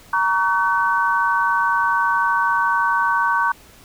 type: tone cluster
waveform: sine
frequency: 936 / 1131 / 1517 Hz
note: A#5 / C#6 / F#6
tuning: +7 / +34 / +43 cents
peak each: -20 dBFS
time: 0.13-3.52 s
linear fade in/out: 5 ms
effects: pink hiss -47 dBFS RMS until 3.84 s